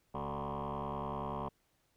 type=tone with frequency modulation; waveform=sine; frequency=585 Hz; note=D5; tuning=7 cents flat; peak=-34 dBFS; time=0.14-1.49 s; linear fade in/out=10 ms; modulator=70.3 Hz; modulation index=7.3; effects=tanh soft clip ceiling -34 dBFS + pink hiss -75 dBFS RMS until 1.96 s